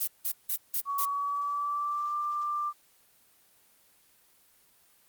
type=noise bursts; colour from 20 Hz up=violet; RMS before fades=-29 dBFS; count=5; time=0-1.055 s; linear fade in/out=10 ms; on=75 ms; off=170 ms
type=tone with pitch glide; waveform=sine; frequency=1125 to 1185 Hz; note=C#6 to D6; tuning=+25 to +15 cents; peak=-28 dBFS; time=0.85-2.73 s; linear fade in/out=50 ms; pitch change=+90 cents; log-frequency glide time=1-2.15 s
effects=white hiss -63 dBFS RMS until 5.08 s + Opus 24 kbps